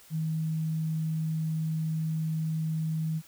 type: tone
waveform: sine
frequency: 158.9 Hz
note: D#3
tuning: 37 cents sharp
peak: -27 dBFS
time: 0.1-3.22 s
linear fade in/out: 50 ms
effects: white hiss -55 dBFS RMS until 3.27 s